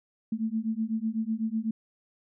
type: beating tone pair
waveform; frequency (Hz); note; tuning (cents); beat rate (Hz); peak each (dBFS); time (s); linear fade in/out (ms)
sine; 218 / 226; A3 / A3; -16 / +47; 8; -30; 0.32-1.71; 5
effects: none